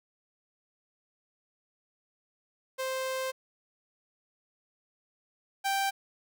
sawtooth tone pair in turn, 523.3 / 784.1 Hz, C5 / G5, 0 / 0 cents, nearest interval perfect fifth, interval 700 cents, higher second, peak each -27 / -23 dBFS, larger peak second, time 2.78-3.32 / 5.64-5.91 s, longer first, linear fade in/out 20 ms, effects none

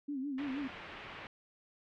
sine tone with vibrato, 275.1 Hz, C#4, 13 cents flat, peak -35 dBFS, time 0.08-0.68 s, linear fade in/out 10 ms, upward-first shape sine, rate 6.3 Hz, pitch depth 110 cents each way
white low-pass noise, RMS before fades -48 dBFS, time 0.38-1.27 s, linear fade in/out 2 ms, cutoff 2700 Hz, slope 24 dB/octave
effects none

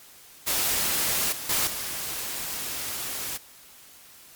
white noise with level steps, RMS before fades -25 / -35 / -24 / -32 dBFS, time 0.46-3.38 s, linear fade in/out 20 ms, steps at 1.32 / 1.49 / 1.67 s, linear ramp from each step 5 ms, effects white hiss -50 dBFS RMS until 4.35 s + MP3 96 kbps

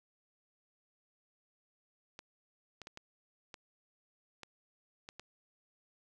clicks, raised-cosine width 0.2 ms, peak -29 dBFS, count 8, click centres 2.191 / 2.817 / 2.871 / 2.974 / 3.542 / 4.433 / 5.089 / 5.196 s, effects none

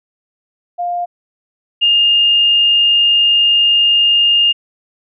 sine tone pair in turn, 703 / 2825 Hz, F5 / F7, +11 / +19 cents, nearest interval 2 octaves, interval 2408 cents, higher second, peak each -16 / -8 dBFS, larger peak second, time 0.78-1.06 / 1.81-4.53 s, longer second, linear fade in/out 20 ms, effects none

